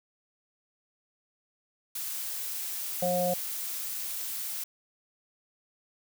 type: noise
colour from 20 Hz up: blue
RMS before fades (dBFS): -35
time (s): 1.95-4.64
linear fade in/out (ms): 5
type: harmonic tone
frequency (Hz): 179.3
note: F3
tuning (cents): +46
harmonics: 1 / 3 / 4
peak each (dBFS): -33 / -27 / -31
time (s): 3.02-3.34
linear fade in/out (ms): 5
effects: none